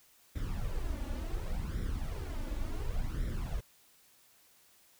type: noise with flanger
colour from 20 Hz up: brown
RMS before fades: -35 dBFS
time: 0.35-3.61 s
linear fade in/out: 10 ms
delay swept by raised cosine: 0.54 to 3.54 ms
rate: 0.69 Hz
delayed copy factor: +0.7
effects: white hiss -64 dBFS RMS until 4.99 s